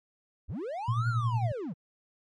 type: linear two-way sweep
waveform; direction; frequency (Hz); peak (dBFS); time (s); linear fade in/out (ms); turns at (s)
triangle; up then down; 38.22 to 1453 to 129.6; -31; 0.48-1.74; 20; 1.08
type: tone with tremolo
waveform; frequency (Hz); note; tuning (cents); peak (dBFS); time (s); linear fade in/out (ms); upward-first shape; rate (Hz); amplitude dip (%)
sine; 116.54; A#2; 0; -23; 0.88-1.52; 5; sine; 11; 60
effects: MP3 48 kbps